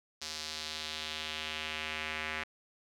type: tone with band-pass filter sweep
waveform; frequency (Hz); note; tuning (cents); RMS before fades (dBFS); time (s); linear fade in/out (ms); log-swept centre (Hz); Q
square; 77.78; D#2; 0; -39; 0.21-2.44; 10; 5000 to 2100; 2.1
effects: none